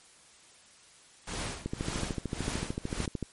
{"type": "noise with tremolo", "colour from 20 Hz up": "pink", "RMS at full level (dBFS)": -35, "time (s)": [1.27, 3.06], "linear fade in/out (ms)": 5, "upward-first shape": "sine", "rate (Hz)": 1.8, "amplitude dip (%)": 90}
{"type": "click train", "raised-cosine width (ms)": 3, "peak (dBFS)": -19, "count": 22, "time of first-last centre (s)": [1.66, 3.227], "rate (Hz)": 13.4}
{"effects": ["white hiss -57 dBFS RMS until 3.32 s", "MP3 48 kbps"]}